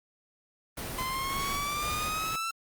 pink noise with tremolo, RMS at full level -36 dBFS, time 0.77-2.36 s, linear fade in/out 5 ms, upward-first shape square, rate 1.9 Hz, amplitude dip 35%
sawtooth exponential sweep, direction up, 1024 to 1347 Hz, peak -27 dBFS, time 0.98-2.51 s, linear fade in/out 5 ms
effects Opus 32 kbps

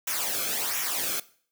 white noise with flanger, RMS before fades -29 dBFS, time 0.07-1.2 s, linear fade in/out 5 ms, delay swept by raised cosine 0.22 to 1.08 ms, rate 1.4 Hz, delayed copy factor -0.7, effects noise-tail reverb RT60 0.5 s tail -19 dB re dry

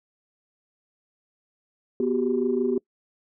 sine tone cluster, 245.3 / 371.5 / 397.5 Hz, B3 / F#4 / G4, -12 / +7 / +24 cents, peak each -25 dBFS, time 2-2.78 s, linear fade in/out 2 ms, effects noise-tail reverb RT60 0.1 s tail -25 dB re dry + tanh soft clip ceiling -12 dBFS

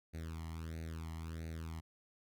sawtooth tone with flanger, 81.2 Hz, E2, 26 cents flat, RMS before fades -44 dBFS, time 0.13-1.81 s, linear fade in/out 20 ms, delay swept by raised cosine 0.47 to 0.99 ms, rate 1.5 Hz, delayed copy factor +0.95, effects none

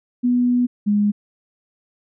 sine tone pair in turn, 245.6 / 206.5 Hz, B3 / G#3, -9 / -10 cents, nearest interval minor third, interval 301 cents, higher first, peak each -14 dBFS, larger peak neither, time 0.23-0.67 / 0.86-1.12 s, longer first, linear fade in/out 20 ms, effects none

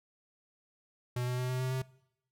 square tone with pitch steps, 123.47 / 124.83 / 126.21 / 127.6 / 129.01 / 130.43 Hz, B2 / B2 / B2 / C3 / C3 / C3, 0 / +19 / +38 / -43 / -24 / -5 cents, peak -32 dBFS, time 1.16-1.82 s, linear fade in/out 5 ms, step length 110 ms, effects noise-tail reverb RT60 0.8 s tail -22 dB re dry

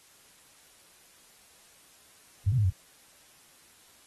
sine tone with pitch steps, 97.9 / 130.2 / 105.1 / 92.2 Hz, G2 / C3 / G#2 / F#2, -2 / -8 / +21 / -6 cents, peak -21 dBFS, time 2.46-2.704 s, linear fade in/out 10 ms, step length 61 ms, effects white hiss -58 dBFS RMS until 4.06 s + AAC 32 kbps

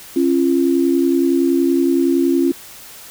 sine tone pair together, 272 / 342.7 Hz, C#4 / F4, -33 / -33 cents, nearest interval major third, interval 400 cents, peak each -15 dBFS, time 0.16-2.52 s, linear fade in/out 5 ms, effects white hiss -38 dBFS RMS until 3.1 s

